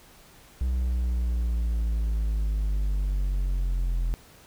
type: linear sweep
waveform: triangle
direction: down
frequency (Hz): 63.5 to 42.02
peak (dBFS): -21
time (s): 0.61-4.14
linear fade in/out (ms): 0
effects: pink hiss -53 dBFS RMS until 4.46 s